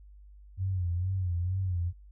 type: tone with vibrato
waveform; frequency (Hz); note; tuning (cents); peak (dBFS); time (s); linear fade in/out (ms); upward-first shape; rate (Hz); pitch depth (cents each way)
sine; 90.9; F#2; -30; -27; 0.57-1.93; 50; sine; 2.2; 91
effects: added 50 Hz sine -49 dBFS peak until 2.11 s